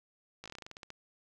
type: slowing click train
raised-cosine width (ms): 0.2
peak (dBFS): -28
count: 13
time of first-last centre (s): 0.44-0.904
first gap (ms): 17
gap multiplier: 1.14
effects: none